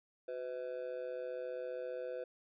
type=tone with amplitude modulation; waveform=triangle; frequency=504 Hz; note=B4; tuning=35 cents sharp; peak=-33 dBFS; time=0.28-2.24 s; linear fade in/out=5 ms; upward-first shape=sine; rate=135 Hz; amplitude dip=90%; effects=resampled to 11025 Hz